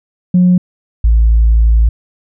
sine tone pair in turn, 180 / 55.84 Hz, F#3 / A1, -47 / +26 cents, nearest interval octave + minor sixth, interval 2027 cents, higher first, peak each -4 dBFS, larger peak neither, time 0.34-0.58 / 1.04-1.89 s, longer second, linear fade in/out 5 ms, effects tanh soft clip ceiling -2 dBFS

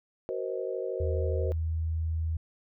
sine chord, C half-diminished seventh, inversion second, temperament just, 376.7 / 470.9 / 523.3 / 627.9 Hz, Gb4 / Bb4 / C5 / Eb5, +31 / +18 / 0 / +16 cents, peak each -35 / -35 / -35 / -40 dBFS, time 0.29-1.52 s, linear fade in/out 0 ms
sine tone, 80.7 Hz, E2, 36 cents flat, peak -27 dBFS, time 1-2.37 s, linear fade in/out 5 ms
effects none

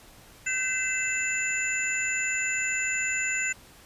sine tone cluster, 1537 / 2036 / 2647 / 7030 Hz, G6 / C7 / E7 / A8, -35 / -48 / +7 / -2 cents, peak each -31 dBFS, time 0.46-3.53 s, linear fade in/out 10 ms, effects pink hiss -52 dBFS RMS until 3.85 s + resampled to 32000 Hz

